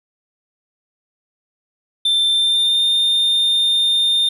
triangle tone with pitch glide, 3561 to 3625 Hz, A7 to A#7, +20 to -49 cents, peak -12 dBFS, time 2.05-4.29 s, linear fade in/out 5 ms, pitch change +31 cents, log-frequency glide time 2.28-2.82 s, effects none

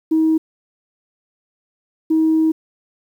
sine tone pair in turn, 318.2 / 318.2 Hz, D#4 / D#4, +39 / +39 cents, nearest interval unison, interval 0 cents, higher neither, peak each -11 dBFS, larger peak neither, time 0.11-0.38 / 2.1-2.52 s, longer second, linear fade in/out 10 ms, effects tanh soft clip ceiling -8 dBFS + 8-bit

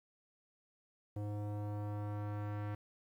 square tone with low-pass filter sweep, 103.83 Hz, G#2, in tune, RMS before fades -40 dBFS, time 1.16-2.75 s, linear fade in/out 5 ms, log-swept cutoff 590 to 1700 Hz, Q 1.2, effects 11-bit

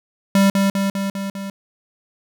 square tone with echo, 196.4 Hz, G3, 4 cents sharp, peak -12 dBFS, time 0.35-0.5 s, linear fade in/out 2 ms, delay 200 ms, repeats 5, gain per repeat -3 dB, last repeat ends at 1.5 s, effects none

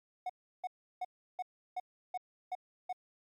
triangle tone bursts, 733 Hz, F#5, 16 cents flat, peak -32 dBFS, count 8, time 0.26-2.928 s, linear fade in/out 5 ms, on 36 ms, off 340 ms, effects MP3 96 kbps

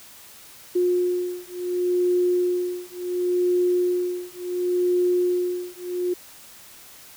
sine beating tone pair, 357.6 / 358.3 Hz, F4 / F4, +41 / +44 cents, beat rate 0.7 Hz, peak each -23 dBFS, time 0.75-6.14 s, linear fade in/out 10 ms, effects white hiss -46 dBFS RMS until 7.16 s

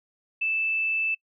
sine tone, 2637 Hz, E7, in tune, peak -23 dBFS, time 0.41-1.15 s, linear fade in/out 10 ms, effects noise-tail reverb RT60 0.1 s tail -25 dB re dry

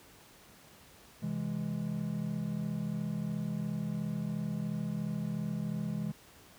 triangle chord, C augmented, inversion none, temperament equal, 130.81 / 164.81 / 207.7 Hz, C3 / E3 / G#3, 0 / 0 / 0 cents, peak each -38 / -34 / -34 dBFS, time 1.22-6.12 s, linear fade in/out 10 ms, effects pink hiss -57 dBFS RMS until 6.58 s + high-pass 60 Hz 12 dB/octave

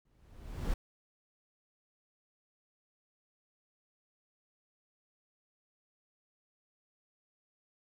brown noise with exponential growth, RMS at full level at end -31 dBFS, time 0.05-0.74 s, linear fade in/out 5 ms, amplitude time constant 150 ms, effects none

